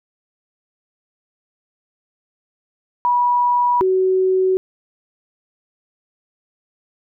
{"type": "tone pair in turn", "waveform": "sine", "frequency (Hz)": [973, 375.1], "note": ["B5", "F#4"], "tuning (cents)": [-26, 24], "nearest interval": "octave + perfect fourth", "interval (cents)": 1650, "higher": "first", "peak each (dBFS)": -13, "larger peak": "neither", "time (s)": [[3.05, 3.81], [3.81, 4.57]], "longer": "neither", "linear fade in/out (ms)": 0, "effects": []}